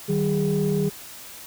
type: tone cluster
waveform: sine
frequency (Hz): 154.9 / 192.4 / 410.7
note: D#3 / G3 / G#4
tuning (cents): -7 / -32 / -19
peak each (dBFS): -23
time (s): 0.08-0.9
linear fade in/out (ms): 20
effects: tanh soft clip ceiling -14 dBFS + white hiss -41 dBFS RMS until 1.46 s